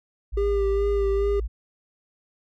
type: tone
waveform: sine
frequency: 55 Hz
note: A1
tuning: in tune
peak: -25 dBFS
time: 0.32-1.48 s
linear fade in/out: 20 ms
type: tone with vibrato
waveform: triangle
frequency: 398.9 Hz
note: G4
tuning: 30 cents sharp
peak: -19 dBFS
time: 0.37-1.4 s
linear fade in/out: 5 ms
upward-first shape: sine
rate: 2.4 Hz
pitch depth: 26 cents each way
effects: none